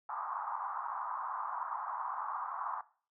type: band-pass noise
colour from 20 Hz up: white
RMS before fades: -39 dBFS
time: 0.09-2.81 s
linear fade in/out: 2 ms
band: 840 to 1200 Hz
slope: 48 dB/octave
effects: noise-tail reverb RT60 0.4 s tail -17 dB re dry